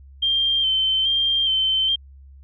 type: tone with vibrato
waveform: sine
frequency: 3136 Hz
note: G7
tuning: in tune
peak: -17 dBFS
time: 0.22-1.96 s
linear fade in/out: 10 ms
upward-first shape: square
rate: 1.2 Hz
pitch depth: 27 cents each way
effects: added 68 Hz sine -42 dBFS peak until 2.43 s